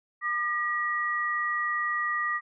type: tone pair together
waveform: sine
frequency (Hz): 1205 / 1912.8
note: D6 / A#6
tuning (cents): +44 / +44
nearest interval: minor sixth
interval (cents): 800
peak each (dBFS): -29 / -28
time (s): 0.21-2.41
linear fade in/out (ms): 50
effects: none